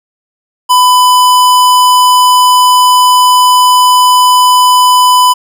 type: tone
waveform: square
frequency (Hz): 1000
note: B5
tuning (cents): +21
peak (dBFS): -4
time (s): 0.69-5.34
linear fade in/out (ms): 20
effects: none